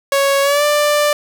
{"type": "tone with pitch glide", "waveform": "sawtooth", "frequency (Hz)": [554.4, 590.8], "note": ["C#5", "D5"], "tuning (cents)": [0, 10], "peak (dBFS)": -8, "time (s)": [0.12, 1.13], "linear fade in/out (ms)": 2, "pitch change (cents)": 110, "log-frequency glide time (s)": [0.42, 0.64], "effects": []}